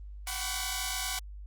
5% pulse tone cluster, 735 / 768 / 1001 / 1130 Hz, F#5 / G5 / B5 / C#6, -12 / -36 / +23 / +33 cents, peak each -26 dBFS, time 0.27-1.19 s, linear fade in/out 2 ms, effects added 50 Hz sine -41 dBFS peak until 1.46 s + Opus 24 kbps

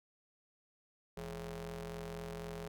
sawtooth ring-modulated tone, 126 Hz, B2, 35 cents sharp, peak -35 dBFS, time 1.17-2.68 s, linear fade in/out 5 ms, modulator 293 Hz, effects none

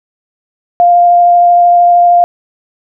sine tone with vibrato, 700 Hz, F5, 4 cents sharp, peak -3 dBFS, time 0.8-2.24 s, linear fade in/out 0 ms, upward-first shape triangle, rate 13 Hz, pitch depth 10 cents each way, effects none

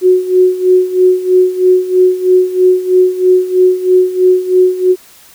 sine tone with tremolo, 367.6 Hz, F#4, 11 cents flat, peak -3 dBFS, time 0.01-4.96 s, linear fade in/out 50 ms, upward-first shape sine, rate 3.1 Hz, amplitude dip 80%, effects white hiss -41 dBFS RMS until 5.34 s

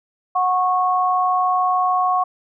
sine tone pair together, 733.5 / 1100 Hz, F#5 / C#6, -15 / -14 cents, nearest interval perfect fifth, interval 701 cents, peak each -18 dBFS, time 0.35-2.24 s, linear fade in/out 10 ms, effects none

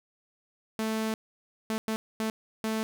sawtooth tone bursts at uneven times, 220 Hz, A3, in tune, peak -24 dBFS, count 5, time 0.79-1.14 / 1.7-1.78 / 1.88-1.96 / 2.2-2.3 / 2.64-2.83 s, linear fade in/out 0 ms, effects none

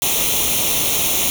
white noise with comb filter, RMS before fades -18 dBFS, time 0.02-1.3 s, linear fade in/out 0 ms, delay 0.31 ms, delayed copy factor +0.75, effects none

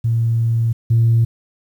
sine tone pair in turn, 115.1 / 115.1 Hz, A#2 / A#2, -22 / -22 cents, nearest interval unison, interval 0 cents, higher neither, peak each -13 / -9 dBFS, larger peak second, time 0.04-0.73 / 0.9-1.25 s, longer first, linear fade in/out 10 ms, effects tanh soft clip ceiling -7 dBFS + 8-bit

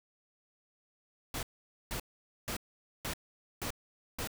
pink noise bursts, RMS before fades -37 dBFS, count 6, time 1.34-4.274 s, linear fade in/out 2 ms, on 89 ms, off 480 ms, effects none

